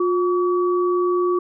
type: tone pair together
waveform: sine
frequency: 357.1 / 1139 Hz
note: F4 / C#6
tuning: +39 / +47 cents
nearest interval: octave + minor sixth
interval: 2008 cents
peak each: -17 / -24 dBFS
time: 0-1.39 s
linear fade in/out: 5 ms
effects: none